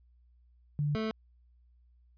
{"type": "tone pair in turn", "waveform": ["sine", "25% pulse"], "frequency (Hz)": [146.83, 219.4], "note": ["D3", "A3"], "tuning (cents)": [0, -5], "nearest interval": "perfect fifth", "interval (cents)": 695, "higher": "second", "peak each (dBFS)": -27, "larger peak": "neither", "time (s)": [[0.79, 0.95], [0.95, 1.11]], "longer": "neither", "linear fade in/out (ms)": 0, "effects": ["added 60 Hz sine -60 dBFS peak until 2.17 s", "resampled to 11025 Hz"]}